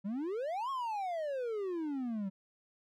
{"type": "exponential two-way sweep", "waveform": "triangle", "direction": "up then down", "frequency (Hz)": [187, 1108.7, 187], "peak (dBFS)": -32, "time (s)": [0.04, 2.3], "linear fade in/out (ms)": 20, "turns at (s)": 0.7, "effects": []}